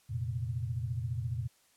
sine chord, F suspended fourth, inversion none, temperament just, 87.31 / 116.41 / 130.96 Hz, F2 / Bb2 / C3, 0 / -2 / +2 cents, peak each -39 / -34 / -38 dBFS, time 0.09-1.48 s, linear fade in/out 20 ms, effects white hiss -67 dBFS RMS until 1.76 s + low-pass 12000 Hz 12 dB/octave

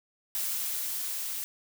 blue noise with level ramp, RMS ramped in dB -31 to -35 dBFS, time 0.35-1.44 s, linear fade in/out 0 ms, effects none

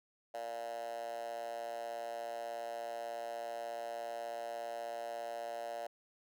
10% pulse tone with high-pass filter, 116.6 Hz, A#2, 1 cent sharp, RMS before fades -42 dBFS, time 0.34-5.87 s, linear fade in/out 5 ms, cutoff 640 Hz, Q 6.8, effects none

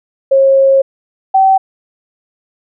sine tone pair in turn, 541 / 768.9 Hz, C#5 / G5, -42 / -34 cents, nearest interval tritone, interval 608 cents, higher second, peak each -5 dBFS, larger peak neither, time 0.31-0.82 / 1.34-1.58 s, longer first, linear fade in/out 10 ms, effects none

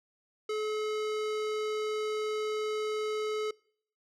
square tone, 428.6 Hz, A4, 45 cents flat, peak -31 dBFS, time 0.49-3.51 s, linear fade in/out 5 ms, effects noise-tail reverb RT60 0.6 s tail -25 dB re dry + low-pass 6000 Hz 12 dB/octave

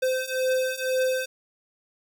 square beating tone pair, 515 / 517 Hz, C5 / C5, -28 / -21 cents, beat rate 2 Hz, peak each -28 / -26 dBFS, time 0.02-1.26 s, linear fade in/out 10 ms, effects none

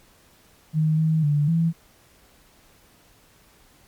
sine tone with pitch steps, 156.1 / 158.6 / 146.7 / 165.3 Hz, D#3 / D#3 / D3 / E3, +6 / +33 / -2 / +5 cents, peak -17 dBFS, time 0.73-1.73 s, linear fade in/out 50 ms, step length 250 ms, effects pink hiss -56 dBFS RMS until 3.87 s + MP3 96 kbps

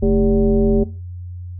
sine tone with frequency modulation, 220 Hz, A3, in tune, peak -12 dBFS, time 0.02-0.84 s, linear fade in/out 10 ms, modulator 178 Hz, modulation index 1.4, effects noise-tail reverb RT60 0.3 s tail -17 dB re dry + added 89 Hz sine -28 dBFS peak until 1.59 s

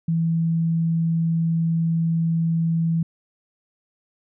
sine tone, 164.81 Hz, E3, in tune, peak -18 dBFS, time 0.08-3.03 s, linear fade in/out 5 ms, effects none

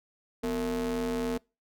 square ring-modulated tone, 103.83 Hz, G#2, in tune, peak -26 dBFS, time 0.43-1.38 s, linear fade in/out 10 ms, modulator 353 Hz, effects noise-tail reverb RT60 0.3 s tail -26 dB re dry

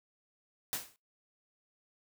white noise with exponential decay, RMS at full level -32 dBFS, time 0.73-0.96 s, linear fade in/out 0 ms, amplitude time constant 50 ms, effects noise-tail reverb RT60 0.2 s tail -21 dB re dry

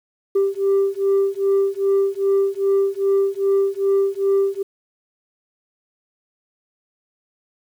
sine beating tone pair, 392 / 394.5 Hz, G4 / G4, 0 / +11 cents, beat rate 2.5 Hz, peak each -17 / -17 dBFS, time 0.35-4.63 s, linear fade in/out 10 ms, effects tanh soft clip ceiling -12 dBFS + 8-bit

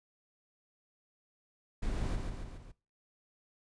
brown noise with echo, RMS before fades -34 dBFS, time 1.82-2.16 s, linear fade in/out 10 ms, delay 140 ms, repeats 4, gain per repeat -4 dB, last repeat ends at 2.72 s, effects noise-tail reverb RT60 0.3 s tail -20 dB re dry + resampled to 22050 Hz

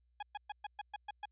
40% pulse tone bursts, 830.6 Hz, G#5, in tune, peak -38 dBFS, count 8, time 0.2-1.256 s, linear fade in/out 5 ms, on 27 ms, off 120 ms, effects added 60 Hz sine -70 dBFS peak until 1.31 s + resampled to 8000 Hz

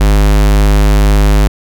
square tone, 51 Hz, G#1, 31 cents flat, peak -6 dBFS, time 0-1.48 s, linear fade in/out 10 ms, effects none

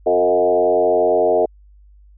sine tone with frequency modulation, 540 Hz, C#5, 45 cents flat, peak -12 dBFS, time 0.06-1.46 s, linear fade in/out 10 ms, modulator 88.8 Hz, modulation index 2, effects added 50 Hz sine -44 dBFS peak until 2.17 s

